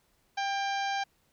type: harmonic tone with a mistuned harmonic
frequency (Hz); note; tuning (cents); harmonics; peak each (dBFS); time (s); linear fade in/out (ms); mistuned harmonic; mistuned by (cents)
790; G5; +13; 1 / 2 / 3 / 4 / 5 / 6 / 7 / 8; -30 / -36 / -40 / -42 / -44 / -46 / -47 / -48; 0.37-1.04; 10; 2; +28
effects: pink hiss -70 dBFS RMS until 1.32 s